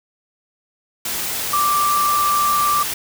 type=tone in noise; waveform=sine; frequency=1174.7 Hz; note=D6; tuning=in tune; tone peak=-15 dBFS; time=1.53-2.83 s; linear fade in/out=5 ms; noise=white; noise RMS=-24 dBFS; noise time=1.05-2.94 s; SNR=+6 dB; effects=none